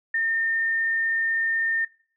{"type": "tone", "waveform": "sine", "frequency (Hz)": 1816, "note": "A#6", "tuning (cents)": -46, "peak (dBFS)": -21, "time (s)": [0.14, 1.85], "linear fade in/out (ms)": 5, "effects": ["noise-tail reverb RT60 0.5 s tail -22 dB re dry"]}